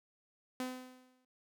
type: tone with exponential decay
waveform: sawtooth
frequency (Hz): 254.7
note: C4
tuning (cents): -46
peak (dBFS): -31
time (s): 0.6-1.25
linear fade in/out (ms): 2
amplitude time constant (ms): 140
effects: none